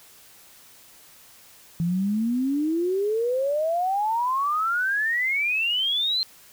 sine exponential sweep, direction up, 164.81 to 4186 Hz, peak -21 dBFS, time 1.8-6.23 s, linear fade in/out 0 ms, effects white hiss -51 dBFS RMS until 6.52 s

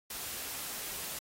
white noise, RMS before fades -40 dBFS, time 0.1-1.19 s, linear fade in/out 5 ms, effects AAC 48 kbps

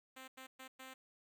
5% pulse tone bursts at uneven times, 261.6 Hz, C4, in tune, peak -39 dBFS, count 4, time 0.16-0.28 / 0.37-0.47 / 0.59-0.68 / 0.79-0.94 s, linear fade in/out 10 ms, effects none

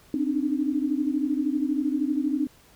sine tone cluster, 262.1 / 293 / 305.7 Hz, C4 / D4 / D#4, +3 / -4 / -30 cents, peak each -27 dBFS, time 0.14-2.47 s, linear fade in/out 2 ms, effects pink hiss -56 dBFS RMS until 2.75 s

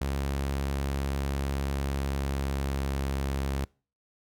sawtooth tone with pitch glide, 69 to 68.29 Hz, C#2 to C#2, -7 to -25 cents, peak -24 dBFS, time 0.01-3.65 s, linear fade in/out 5 ms, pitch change -18 cents, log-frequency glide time 1.75-3.18 s, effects noise-tail reverb RT60 0.4 s tail -26 dB re dry

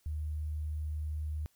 sine tone with sample-and-hold, 76.3 Hz, D#2, 33 cents flat, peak -33 dBFS, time 0.06-1.46 s, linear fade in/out 0 ms, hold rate 11025 Hz, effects white hiss -71 dBFS RMS until 1.55 s

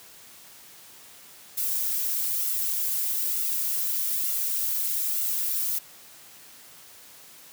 violet noise with flanger, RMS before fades -27 dBFS, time 1.57-5.79 s, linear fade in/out 10 ms, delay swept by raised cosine 1.4 to 3.3 ms, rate 1.1 Hz, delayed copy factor +0.75, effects white hiss -49 dBFS RMS until 7.52 s + high-pass 80 Hz 12 dB/octave

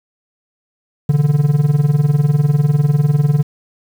triangle tone with tremolo, 146.2 Hz, D3, 7 cents flat, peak -5 dBFS, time 1.09-3.43 s, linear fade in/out 5 ms, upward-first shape sine, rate 20 Hz, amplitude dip 80%, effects 7-bit

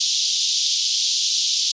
white band-pass noise, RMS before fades -21 dBFS, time 0-1.72 s, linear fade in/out 10 ms, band 3200 to 6300 Hz, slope 48 dB/octave, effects resampled to 16000 Hz

